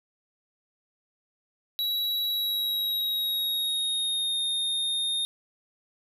square tone with pitch glide, 3895 to 3681 Hz, B7 to A#7, -25 to -23 cents, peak -26 dBFS, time 1.79-5.25 s, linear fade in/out 0 ms, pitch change -98 cents, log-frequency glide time 2.28-4.41 s, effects none

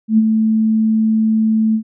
sine tone with ADSR envelope, 219.8 Hz, A3, 2 cents flat, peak -6 dBFS, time 0.08-1.83 s, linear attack 100 ms, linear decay 34 ms, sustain -5 dB, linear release 85 ms, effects none

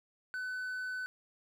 triangle tone, 1506 Hz, F#6, 30 cents sharp, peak -34 dBFS, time 0.34-1.06 s, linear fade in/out 0 ms, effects none

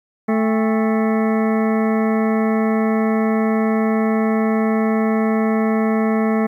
harmonic tone with a mistuned harmonic, 220 Hz, A3, in tune, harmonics 1 / 2 / 3 / 4 / 5 / 6 / 8 / 9 / 10, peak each -16 / -22 / -26 / -28 / -30 / -32 / -34 / -35 / -36 dBFS, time 0.28-6.47 s, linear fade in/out 10 ms, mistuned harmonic 4, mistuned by -150 cents, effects 9-bit

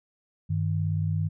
sine tone pair together, 98 / 155.98 Hz, G2 / D#3, 0 / +5 cents, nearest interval minor sixth, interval 805 cents, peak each -26 / -27 dBFS, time 0.49-1.29 s, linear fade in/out 20 ms, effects none

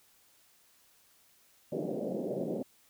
white band-pass noise, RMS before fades -35 dBFS, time 1.72-2.63 s, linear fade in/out 5 ms, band 150 to 600 Hz, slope 48 dB/octave, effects white hiss -65 dBFS RMS until 2.89 s

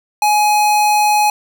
square tone, 840 Hz, G#5, 19 cents sharp, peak -11 dBFS, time 0.22-1.3 s, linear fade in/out 2 ms, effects none

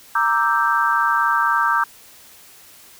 sine chord, E half-diminished seventh, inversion second, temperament equal, 932.3 / 1174.7 / 1318.5 / 1568 Hz, Bb5 / D6 / E6 / G6, 0 / 0 / 0 / 0 cents, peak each -21 / -20 / -22 / -20 dBFS, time 0.15-1.84 s, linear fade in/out 5 ms, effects white hiss -46 dBFS RMS until 2.99 s

